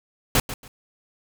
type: noise with echo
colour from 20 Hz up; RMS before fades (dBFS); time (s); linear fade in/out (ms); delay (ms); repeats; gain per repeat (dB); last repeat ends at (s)
pink; -18; 0.35-0.4; 2; 140; 2; -13; 0.68
effects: none